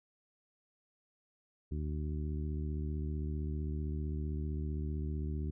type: harmonic tone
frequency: 75.5 Hz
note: D2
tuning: 48 cents sharp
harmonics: 1 / 2 / 3 / 4 / 5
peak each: -35 / -41 / -45 / -47 / -49 dBFS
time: 1.71-5.51 s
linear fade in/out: 10 ms
effects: none